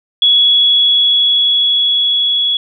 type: tone with level ramp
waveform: sine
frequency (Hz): 3367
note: G#7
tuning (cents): +23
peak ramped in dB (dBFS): -6 to -11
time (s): 0.22-2.57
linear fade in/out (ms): 2
effects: none